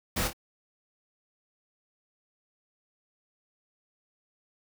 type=noise with echo; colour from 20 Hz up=pink; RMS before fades=-29 dBFS; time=0.16-0.28 s; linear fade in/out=10 ms; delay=26 ms; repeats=2; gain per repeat=-7 dB; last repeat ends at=0.332 s; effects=none